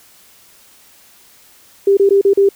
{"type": "tone with dropouts", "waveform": "sine", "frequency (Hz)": 396.2, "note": "G4", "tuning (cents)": 18, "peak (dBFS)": -7, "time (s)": [1.87, 2.49], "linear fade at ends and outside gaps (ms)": 5, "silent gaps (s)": [[1.971, 1.996], [2.092, 2.106], [2.213, 2.249], [2.335, 2.373]], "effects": ["white hiss -47 dBFS RMS until 2.55 s"]}